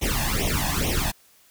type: noise with flanger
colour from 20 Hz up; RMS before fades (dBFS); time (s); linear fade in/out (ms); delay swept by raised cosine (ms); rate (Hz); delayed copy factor
pink; -24; 0.01-1.12; 20; 0.32 to 1.16; 2.3; +0.95
effects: white hiss -57 dBFS RMS until 1.5 s